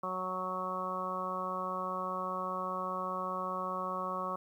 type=harmonic tone; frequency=185 Hz; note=F#3; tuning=in tune; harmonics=1 / 2 / 3 / 4 / 5 / 6 / 7; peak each=-44 / -46 / -41 / -46 / -45 / -36 / -42 dBFS; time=0.03-4.36 s; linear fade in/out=5 ms; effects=11-bit